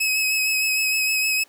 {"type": "tone with vibrato", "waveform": "sawtooth", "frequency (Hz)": 2559, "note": "D#7", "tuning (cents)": 48, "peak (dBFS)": -16, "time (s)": [0, 1.44], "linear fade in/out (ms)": 10, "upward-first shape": "sine", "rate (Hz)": 6.5, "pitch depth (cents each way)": 22, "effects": ["pink hiss -55 dBFS RMS until 1.48 s", "high-pass 300 Hz 12 dB/octave"]}